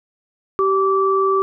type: tone pair together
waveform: sine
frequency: 387.4 / 1161 Hz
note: G4 / D6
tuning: -20 / -20 cents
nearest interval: octave + perfect fifth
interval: 1900 cents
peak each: -16 / -17 dBFS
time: 0.59-1.42 s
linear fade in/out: 0 ms
effects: none